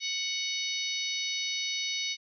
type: harmonic tone with a mistuned harmonic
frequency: 740 Hz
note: F#5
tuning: in tune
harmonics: 3 / 4 / 5 / 6 / 7 / 8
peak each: -36 / -38 / -34 / -38 / -42 / -39 dBFS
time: 0-2.17 s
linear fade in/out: 50 ms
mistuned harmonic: 5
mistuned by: +19 cents
effects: none